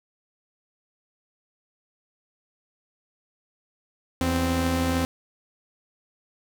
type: tone pair together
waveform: sawtooth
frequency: 82.41 / 260.4 Hz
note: E2 / C4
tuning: 0 / -8 cents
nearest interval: octave + minor sixth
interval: 1992 cents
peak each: -22 / -20 dBFS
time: 4.21-5.05 s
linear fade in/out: 0 ms
effects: 9-bit